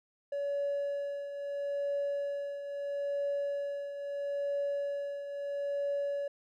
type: tone with tremolo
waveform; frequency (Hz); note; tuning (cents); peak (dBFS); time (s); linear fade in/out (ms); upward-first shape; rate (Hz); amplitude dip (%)
triangle; 567; C#5; +39; -26; 0.32-6.28; 5; triangle; 0.76; 70
effects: tanh soft clip ceiling -26 dBFS